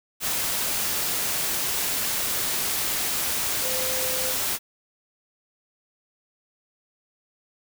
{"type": "tone in noise", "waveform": "sine", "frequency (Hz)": 515, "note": "C5", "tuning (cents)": -28, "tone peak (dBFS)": -32, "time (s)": [3.61, 4.35], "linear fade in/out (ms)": 50, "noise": "white", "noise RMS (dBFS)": -26, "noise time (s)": [0.2, 4.59], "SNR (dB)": -9, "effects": []}